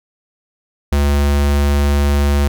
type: tone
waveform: square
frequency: 71.5 Hz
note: D2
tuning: 46 cents flat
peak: -12 dBFS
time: 0.92-2.48 s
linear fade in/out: 5 ms
effects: none